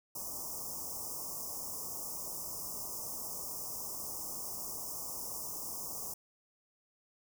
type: band-stop noise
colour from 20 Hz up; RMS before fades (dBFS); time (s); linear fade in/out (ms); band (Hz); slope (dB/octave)
white; -41; 0.15-6.14; 5; 1200 to 5100; 96
effects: none